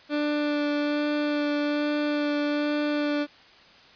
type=tone with vibrato; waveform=30% pulse; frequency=294.4 Hz; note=D4; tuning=4 cents sharp; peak=-21 dBFS; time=0.09-3.27 s; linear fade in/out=50 ms; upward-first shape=sine; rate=1.2 Hz; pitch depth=10 cents each way; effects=white hiss -52 dBFS RMS until 3.95 s + resampled to 11025 Hz